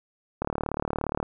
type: click train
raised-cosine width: 1 ms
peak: -13 dBFS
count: 31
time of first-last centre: 0.42-1.229 s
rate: 37.1 Hz
effects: none